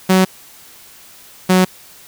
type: tone pair in turn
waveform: sawtooth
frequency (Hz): 187.3 / 184.93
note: F#3 / F#3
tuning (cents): +21 / -1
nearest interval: unison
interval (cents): 22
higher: first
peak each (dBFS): -5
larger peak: neither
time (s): 0.09-0.25 / 1.49-1.65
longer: neither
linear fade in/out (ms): 10
effects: white hiss -42 dBFS RMS until 2.07 s